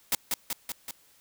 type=noise with echo; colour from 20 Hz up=white; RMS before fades=-25 dBFS; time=0.12-0.15 s; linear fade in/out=2 ms; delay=190 ms; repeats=4; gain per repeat=-3 dB; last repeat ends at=0.91 s; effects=white hiss -61 dBFS RMS until 1.2 s